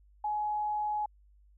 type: tone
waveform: sine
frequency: 842 Hz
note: G#5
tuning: 24 cents sharp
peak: -29 dBFS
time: 0.24-1.06 s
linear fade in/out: 5 ms
effects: added 50 Hz sine -58 dBFS peak until 1.57 s